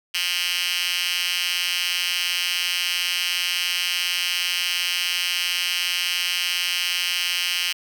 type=tone with high-pass filter; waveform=5% pulse; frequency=177.2 Hz; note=F3; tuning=25 cents sharp; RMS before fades=-24 dBFS; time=0.14-7.73 s; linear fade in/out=10 ms; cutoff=3100 Hz; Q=7.3; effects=none

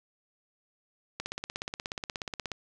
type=click train; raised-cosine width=0.2 ms; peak=-17 dBFS; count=23; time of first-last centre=1.2-2.517 s; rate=16.7 Hz; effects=none

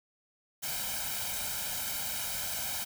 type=noise with comb filter; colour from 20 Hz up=white; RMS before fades=-35 dBFS; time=0.62-2.85 s; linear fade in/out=20 ms; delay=1.3 ms; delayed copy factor=+0.85; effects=none

